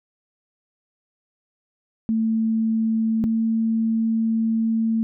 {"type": "tone pair in turn", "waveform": "sine", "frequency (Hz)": [223, 224.6], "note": ["A3", "A3"], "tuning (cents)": [23, 36], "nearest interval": "unison", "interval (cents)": 13, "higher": "second", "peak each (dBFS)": -18, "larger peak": "neither", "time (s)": [[2.09, 3.24], [3.24, 5.03]], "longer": "second", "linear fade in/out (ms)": 0, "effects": []}